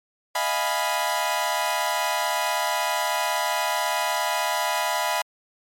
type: chord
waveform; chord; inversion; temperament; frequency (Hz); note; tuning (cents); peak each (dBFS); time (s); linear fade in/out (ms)
sawtooth; F half-diminished seventh; third; equal; 622.3 / 698.5 / 830.6 / 987.8; Eb5 / F5 / Ab5 / Cb6; 0 / 0 / 0 / 0; -26 / -25 / -25 / -22; 0.35-5.22; 5
effects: MP3 64 kbps